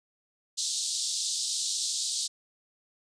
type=band-pass noise; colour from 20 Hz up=pink; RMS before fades=-31 dBFS; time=0.57-2.28 s; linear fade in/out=20 ms; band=3700 to 9100 Hz; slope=48 dB/octave; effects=resampled to 22050 Hz